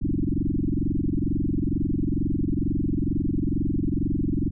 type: tone with frequency modulation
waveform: sine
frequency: 149.5 Hz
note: D3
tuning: 31 cents sharp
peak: -21 dBFS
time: 0.01-4.51 s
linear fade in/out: 20 ms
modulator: 22.2 Hz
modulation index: 7.7
effects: none